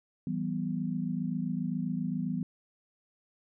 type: chord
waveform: sine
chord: E minor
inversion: none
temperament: equal with one note detuned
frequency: 164.81 / 192.3 / 246.9 Hz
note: E3 / G3 / B3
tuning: 0 / -33 / 0 cents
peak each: -34 dBFS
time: 0.27-2.43 s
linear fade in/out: 2 ms
effects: none